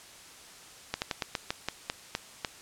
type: slowing click train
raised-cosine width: 0.2 ms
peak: -12 dBFS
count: 10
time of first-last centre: 0.94-2.448 s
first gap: 79 ms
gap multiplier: 1.18
effects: white hiss -50 dBFS RMS until 2.61 s + low-pass 9000 Hz 12 dB/octave